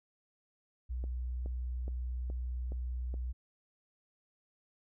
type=tone; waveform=sine; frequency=61.74 Hz; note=B1; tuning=in tune; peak=-34 dBFS; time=0.89-3.33 s; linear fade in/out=20 ms
type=click train; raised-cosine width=2 ms; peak=-33 dBFS; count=6; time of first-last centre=1.04-3.141 s; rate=2.38 Hz
effects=none